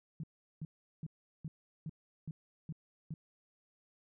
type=tone bursts; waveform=sine; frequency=157.1 Hz; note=D#3; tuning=17 cents sharp; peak=-38 dBFS; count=8; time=0.2-3.14 s; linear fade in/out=2 ms; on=35 ms; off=380 ms; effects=none